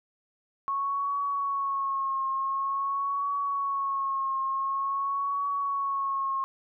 sine tone with vibrato, 1100 Hz, C#6, 14 cents flat, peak -26 dBFS, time 0.68-6.44 s, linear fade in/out 0 ms, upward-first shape triangle, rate 0.47 Hz, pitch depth 45 cents each way, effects none

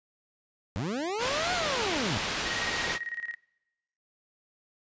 25% pulse linear two-way sweep, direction up then down, 82.41 to 740 to 82.41 Hz, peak -26 dBFS, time 0.76-2.18 s, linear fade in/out 0 ms, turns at 1.53 s
white low-pass noise, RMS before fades -32 dBFS, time 1.18-2.99 s, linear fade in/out 50 ms, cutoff 3900 Hz, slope 12 dB/octave
sine tone with tremolo, 1884 Hz, A#6, 18 cents sharp, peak -31 dBFS, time 2.45-3.35 s, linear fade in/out 10 ms, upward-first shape square, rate 18 Hz, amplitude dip 75%
effects noise-tail reverb RT60 1.0 s tail -25 dB re dry + resampled to 16000 Hz

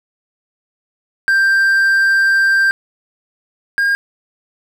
triangle tone pair in turn, 1578 / 1616.8 Hz, G6 / G#6, +11 / -47 cents, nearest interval unison, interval 42 cents, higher second, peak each -8 / -10 dBFS, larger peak first, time 1.28-2.71 / 3.78-3.95 s, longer first, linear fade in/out 0 ms, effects none

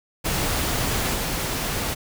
pink noise with level steps, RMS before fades -24 / -26 dBFS, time 0.24-1.95 s, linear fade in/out 20 ms, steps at 1.13 s, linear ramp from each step 20 ms, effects none

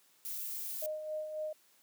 violet noise, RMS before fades -40 dBFS, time 0.25-0.86 s, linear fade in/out 0 ms
sine tone with tremolo, 617 Hz, D#5, 15 cents flat, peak -34 dBFS, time 0.82-1.53 s, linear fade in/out 5 ms, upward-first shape sine, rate 3.7 Hz, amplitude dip 50%
effects white hiss -67 dBFS RMS until 1.82 s + high-pass 150 Hz 12 dB/octave

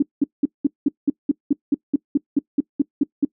sine tone bursts, 284.6 Hz, C#4, 46 cents sharp, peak -12 dBFS, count 16, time 0-3.25 s, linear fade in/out 5 ms, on 25 ms, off 190 ms, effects noise-tail reverb RT60 0.1 s tail -22 dB re dry

